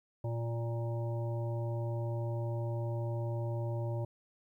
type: harmonic tone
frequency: 116.54 Hz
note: A#2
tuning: in tune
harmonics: 1 / 3 / 5 / 7 / 8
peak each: -33 / -43 / -42 / -51 / -50 dBFS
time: 0.24-4.05 s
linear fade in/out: 5 ms
effects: 12-bit